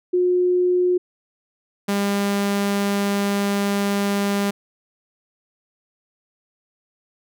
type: tone pair in turn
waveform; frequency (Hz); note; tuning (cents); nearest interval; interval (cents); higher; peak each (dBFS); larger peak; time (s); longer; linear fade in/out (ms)
sine / sawtooth; 360 / 200.9; F#4 / G3; -47 / +43; minor seventh; 1010; first; -15; neither; 0.13-0.98 / 1.88-4.51; second; 10
effects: none

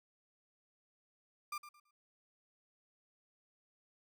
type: tone with echo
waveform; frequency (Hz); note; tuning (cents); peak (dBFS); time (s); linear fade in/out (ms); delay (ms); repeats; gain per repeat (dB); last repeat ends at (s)
35% pulse; 1193; D6; +27; -37; 1.52-1.58; 5; 110; 3; -12; 1.91
effects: none

